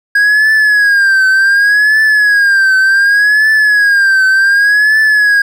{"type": "tone with vibrato", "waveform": "triangle", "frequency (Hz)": 1638, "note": "G#6", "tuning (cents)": -24, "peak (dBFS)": -4, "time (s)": [0.15, 5.42], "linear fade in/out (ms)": 5, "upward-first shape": "triangle", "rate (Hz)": 0.67, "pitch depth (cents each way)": 120, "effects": []}